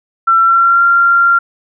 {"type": "tone with pitch glide", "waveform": "sine", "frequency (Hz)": [1348, 1383.5], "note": ["E6", "F6"], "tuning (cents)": [38, -17], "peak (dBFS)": -6, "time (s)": [0.27, 1.39], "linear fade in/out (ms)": 10, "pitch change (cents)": 45, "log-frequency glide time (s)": [0.4, 0.83], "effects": []}